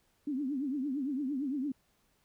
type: tone with vibrato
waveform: sine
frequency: 275.3 Hz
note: C#4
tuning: 12 cents flat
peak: -31 dBFS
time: 0.27-1.72 s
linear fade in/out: 5 ms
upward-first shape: triangle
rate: 8.8 Hz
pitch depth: 190 cents each way
effects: pink hiss -72 dBFS RMS until 2.24 s